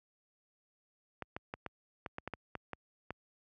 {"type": "clicks", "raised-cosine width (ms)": 0.5, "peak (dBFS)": -24, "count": 11, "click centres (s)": [1.223, 1.365, 1.539, 1.663, 2.062, 2.184, 2.276, 2.337, 2.553, 2.733, 3.106], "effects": ["high-pass 60 Hz 12 dB/octave"]}